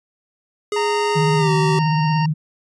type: tone with pitch glide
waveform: square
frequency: 415.3 to 383 Hz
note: G#4 to G4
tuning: 0 to -40 cents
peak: -20 dBFS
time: 0.72-1.79 s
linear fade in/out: 2 ms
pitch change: -140 cents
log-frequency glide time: 1.37-1.51 s
type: harmonic tone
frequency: 923 Hz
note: A#5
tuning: 17 cents flat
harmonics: 1 / 2 / 3 / 5 / 6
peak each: -21 / -31 / -30 / -35 / -37 dBFS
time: 0.76-2.26 s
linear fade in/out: 5 ms
type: tone with vibrato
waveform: sine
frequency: 155.56 Hz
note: D#3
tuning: in tune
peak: -16 dBFS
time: 1.15-2.34 s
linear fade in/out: 20 ms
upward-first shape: triangle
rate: 17 Hz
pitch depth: 86 cents each way
effects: resampled to 22050 Hz